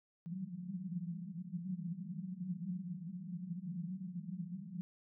pink band-pass noise, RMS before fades -43 dBFS, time 0.26-4.81 s, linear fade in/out 0 ms, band 170 to 190 Hz, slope 96 dB/octave, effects none

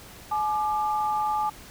sine tone pair together, 850.4 / 1192 Hz, G#5 / D6, +41 / +25 cents, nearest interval tritone, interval 584 cents, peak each -24 / -29 dBFS, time 0.31-1.5 s, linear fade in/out 10 ms, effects pink hiss -46 dBFS RMS until 1.7 s

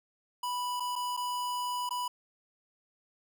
square tone with dropouts, 986 Hz, B5, 3 cents flat, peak -32 dBFS, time 0.43-2.08 s, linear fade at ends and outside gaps 5 ms, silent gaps 0.799-0.803 / 0.956-0.96 / 1.167-1.173 / 1.892-1.907 s, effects none

